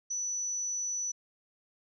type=tone; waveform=sine; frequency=5950 Hz; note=F#8; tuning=9 cents sharp; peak=-31 dBFS; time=0.1-1.12 s; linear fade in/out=10 ms; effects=none